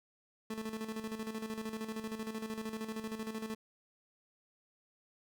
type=tone with tremolo; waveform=30% pulse; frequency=220 Hz; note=A3; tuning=in tune; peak=-34 dBFS; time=0.5-3.55 s; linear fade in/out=5 ms; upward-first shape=square; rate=13 Hz; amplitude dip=60%; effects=none